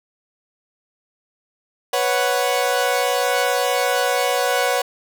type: chord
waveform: sawtooth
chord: B suspended second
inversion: none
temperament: equal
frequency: 493.9 / 554.4 / 740 Hz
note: B4 / C#5 / F#5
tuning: 0 / 0 / 0 cents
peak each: -18 dBFS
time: 1.93-4.82 s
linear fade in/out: 5 ms
effects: none